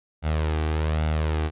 sawtooth tone with flanger, 77.78 Hz, D#2, in tune, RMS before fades -24 dBFS, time 0.22-1.51 s, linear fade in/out 50 ms, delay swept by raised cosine 1.4 to 2.6 ms, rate 1.2 Hz, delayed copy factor +0.5, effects resampled to 8000 Hz

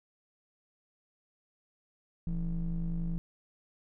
triangle ring-modulated tone, 71.8 Hz, D2, 39 cents flat, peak -25 dBFS, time 2.27-3.18 s, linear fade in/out 0 ms, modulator 97.2 Hz, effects none

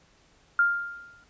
sine tone with exponential decay, 1400 Hz, F6, 4 cents sharp, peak -16 dBFS, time 0.59-1.24 s, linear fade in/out 2 ms, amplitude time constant 140 ms, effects pink hiss -61 dBFS RMS until 1.29 s + resampled to 16000 Hz

